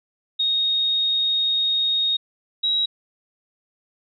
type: tone pair in turn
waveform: sine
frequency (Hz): 3729 / 3849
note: A#7 / B7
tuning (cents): 0 / -45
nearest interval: minor second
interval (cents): 55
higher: second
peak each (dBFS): -18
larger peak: neither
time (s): 0.39-2.17 / 2.63-2.86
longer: first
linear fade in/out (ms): 10
effects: none